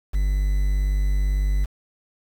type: tone with quantisation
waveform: triangle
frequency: 49 Hz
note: G1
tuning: in tune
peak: -16 dBFS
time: 0.13-1.66 s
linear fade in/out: 20 ms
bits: 7
effects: none